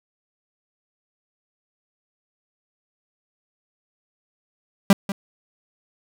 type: tone with echo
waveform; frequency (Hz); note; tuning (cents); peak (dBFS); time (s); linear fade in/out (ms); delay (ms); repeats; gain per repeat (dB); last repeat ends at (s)
45% pulse; 197.6; G3; +14; -9; 4.9-4.93; 2; 190; 1; -14; 5.12
effects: none